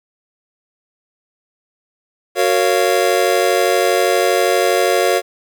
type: chord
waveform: square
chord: Gb major seventh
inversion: none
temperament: just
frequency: 370 / 462.5 / 555 / 693.7 Hz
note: Gb4 / Bb4 / Db5 / F5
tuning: 0 / -14 / +2 / -12 cents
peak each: -19 dBFS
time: 2.35-5.22 s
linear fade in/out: 50 ms
effects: 8-bit